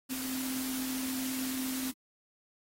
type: tone in noise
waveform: sine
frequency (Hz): 260.6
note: C4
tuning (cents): -7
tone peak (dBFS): -35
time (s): 0.09-1.92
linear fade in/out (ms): 20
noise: white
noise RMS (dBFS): -39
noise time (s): 0.09-1.92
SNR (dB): +1
effects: AAC 48 kbps